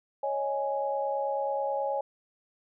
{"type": "chord", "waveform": "sine", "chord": "C# suspended second", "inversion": "none", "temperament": "just", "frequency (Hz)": [554.4, 623.7, 831.5], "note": ["C#5", "D#5", "G#5"], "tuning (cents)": [0, 4, 2], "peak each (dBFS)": [-30, -36, -31], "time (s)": [0.23, 2.01], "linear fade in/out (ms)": 5, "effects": []}